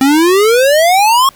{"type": "exponential sweep", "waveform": "square", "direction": "up", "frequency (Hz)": [261.6, 1108.7], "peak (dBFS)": -7, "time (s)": [0.01, 1.29], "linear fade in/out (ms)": 2, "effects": ["pink hiss -43 dBFS RMS until 1.35 s"]}